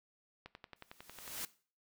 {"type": "click train", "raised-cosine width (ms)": 0.3, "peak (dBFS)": -32, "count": 10, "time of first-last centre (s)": [0.46, 1.278], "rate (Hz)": 11}
{"type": "noise with exponential growth", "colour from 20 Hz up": "white", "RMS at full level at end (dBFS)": -39, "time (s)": [0.76, 1.45], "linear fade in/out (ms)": 2, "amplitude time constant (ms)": 150}
{"effects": ["noise-tail reverb RT60 0.4 s tail -18 dB re dry"]}